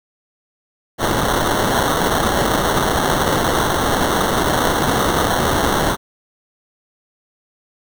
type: noise with sample-and-hold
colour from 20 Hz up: white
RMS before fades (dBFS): -17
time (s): 0.98-5.97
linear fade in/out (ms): 50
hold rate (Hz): 2450
effects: none